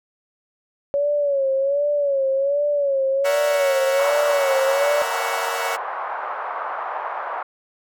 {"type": "tone with vibrato", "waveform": "sine", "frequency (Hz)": 560, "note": "C#5", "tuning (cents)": 18, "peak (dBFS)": -17, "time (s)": [0.94, 5.02], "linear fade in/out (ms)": 0, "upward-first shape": "sine", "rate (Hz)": 1.3, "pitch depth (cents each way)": 79}
{"type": "chord", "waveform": "15% pulse", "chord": "F# dominant seventh", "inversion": "first", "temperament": "equal with one note detuned", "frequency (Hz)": [464.8, 554.4, 659.3, 740], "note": ["A#4", "C#5", "E5", "F#5"], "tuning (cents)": [-5, 0, 0, 0], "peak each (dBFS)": -23, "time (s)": [3.24, 5.77], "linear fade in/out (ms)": 20}
{"type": "band-pass noise", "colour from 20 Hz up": "white", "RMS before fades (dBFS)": -28, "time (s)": [3.99, 7.43], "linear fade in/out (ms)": 5, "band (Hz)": [660, 1200], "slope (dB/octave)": 24}
{"effects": []}